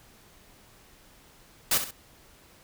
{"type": "noise with echo", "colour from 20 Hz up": "white", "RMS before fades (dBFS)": -23, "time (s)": [1.71, 1.78], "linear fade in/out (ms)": 5, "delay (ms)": 65, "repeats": 2, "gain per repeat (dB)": -9, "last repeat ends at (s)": 1.91, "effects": ["pink hiss -56 dBFS RMS until 2.63 s"]}